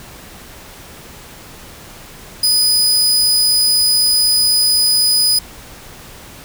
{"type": "tone", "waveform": "sawtooth", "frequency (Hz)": 4978, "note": "D#8", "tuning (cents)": 0, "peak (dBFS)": -8, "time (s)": [2.43, 5.39], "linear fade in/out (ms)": 5, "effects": ["pink hiss -37 dBFS RMS until 6.44 s"]}